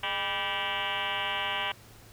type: tone with frequency modulation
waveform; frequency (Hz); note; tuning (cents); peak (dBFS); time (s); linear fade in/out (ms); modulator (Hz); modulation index
sine; 1932; B6; -39; -28; 0.03-1.72; 5; 189; 6.6
effects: added 110 Hz sine -55 dBFS peak until 2.12 s + pink hiss -54 dBFS RMS until 2.12 s